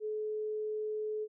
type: tone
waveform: sine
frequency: 428.5 Hz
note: A4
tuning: 46 cents flat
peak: -33 dBFS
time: 0-1.28 s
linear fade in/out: 50 ms
effects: none